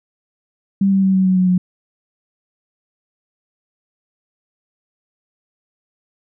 sine tone with pitch steps, 196 / 193.53 / 191.08 / 188.67 / 186.29 / 183.93 / 181.61 Hz, G3 / G3 / G3 / F#3 / F#3 / F#3 / F#3, 0 / -22 / -44 / +34 / +12 / -10 / -32 cents, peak -11 dBFS, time 0.81-1.58 s, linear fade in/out 5 ms, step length 110 ms, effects none

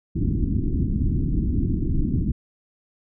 pink low-pass noise, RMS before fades -22 dBFS, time 0.15-2.32 s, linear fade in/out 10 ms, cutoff 320 Hz, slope 48 dB/octave, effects none

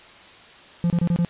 triangle tone bursts, 172.1 Hz, F3, 25 cents flat, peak -15 dBFS, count 5, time 0.84-1.248 s, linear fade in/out 0 ms, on 60 ms, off 27 ms, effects white hiss -46 dBFS RMS until 1.29 s + resampled to 8000 Hz

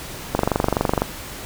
click train, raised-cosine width 1 ms, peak -3 dBFS, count 17, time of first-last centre 0.35-1.019 s, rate 23.9 Hz, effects pink hiss -34 dBFS RMS until 1.45 s

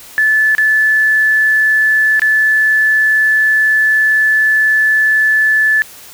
sine tone with dropouts, 1738 Hz, A6, 22 cents flat, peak -8 dBFS, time 0.18-5.82 s, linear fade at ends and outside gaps 0 ms, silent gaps 0.55-0.582 / 2.195-2.219 s, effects white hiss -36 dBFS RMS until 6.13 s

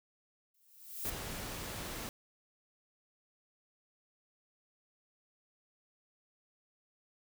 violet noise with exponential growth, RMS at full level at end -35 dBFS, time 0.54-1.1 s, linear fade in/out 5 ms, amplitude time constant 120 ms
pink noise, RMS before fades -42 dBFS, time 1.05-2.09 s, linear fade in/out 0 ms
effects none

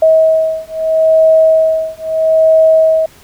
sine beating tone pair, 639 / 639.77 Hz, D#5 / D#5, +46 / +48 cents, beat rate 0.77 Hz, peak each -10 dBFS, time 0.02-3.06 s, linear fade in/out 5 ms, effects pink hiss -42 dBFS RMS until 3.23 s

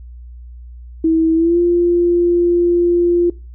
sine tone with pitch glide, 324.1 to 347.4 Hz, E4 to F4, -29 to -9 cents, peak -10 dBFS, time 1.04-3.3 s, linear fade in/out 5 ms, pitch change +120 cents, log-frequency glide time 1.35-1.58 s, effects noise-tail reverb RT60 0.3 s tail -21 dB re dry + added 60 Hz sine -32 dBFS peak until 3.54 s

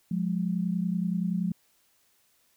sine tone pair together, 177.14 / 207.7 Hz, F3 / G#3, +25 / 0 cents, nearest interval minor third, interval 275 cents, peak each -27 / -30 dBFS, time 0.11-1.52 s, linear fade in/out 5 ms, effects white hiss -67 dBFS RMS until 2.56 s

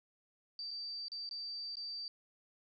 sine tone with dropouts, 4648 Hz, D8, 19 cents flat, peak -40 dBFS, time 0.59-2.08 s, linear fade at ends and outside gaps 1 ms, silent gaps 0.708-0.712 / 1.083-1.118 / 1.291-1.311 / 1.755-1.769 s, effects none

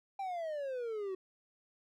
triangle exponential sweep, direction down, 797 to 370 Hz, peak -34 dBFS, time 0.19-1.15 s, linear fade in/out 5 ms, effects none

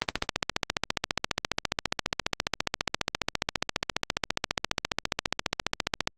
click train, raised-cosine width 0.2 ms, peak -6 dBFS, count 90, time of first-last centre 0.02-6.074 s, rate 14.7 Hz, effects Opus 24 kbps

